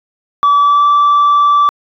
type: tone with pitch glide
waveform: sine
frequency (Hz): 1150 to 1162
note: D6 to D6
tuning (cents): -37 to -19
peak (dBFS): -4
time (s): 0.43-1.69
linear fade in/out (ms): 0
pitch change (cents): +18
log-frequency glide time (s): 0.6-0.85
effects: tanh soft clip ceiling -5 dBFS